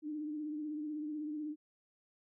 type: tone with vibrato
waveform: sine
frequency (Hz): 302.3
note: D#4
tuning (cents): -50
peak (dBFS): -37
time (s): 0.02-1.56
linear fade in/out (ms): 50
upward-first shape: triangle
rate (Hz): 16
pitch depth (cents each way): 54
effects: none